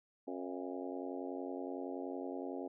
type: harmonic tone with a mistuned harmonic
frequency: 90.7 Hz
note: F#2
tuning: 34 cents flat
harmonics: 3 / 4 / 5 / 6 / 7 / 8 / 9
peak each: -43 / -45 / -47 / -49 / -50 / -51 / -52 dBFS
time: 0.27-2.68 s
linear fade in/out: 10 ms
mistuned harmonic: 8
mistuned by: -68 cents
effects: none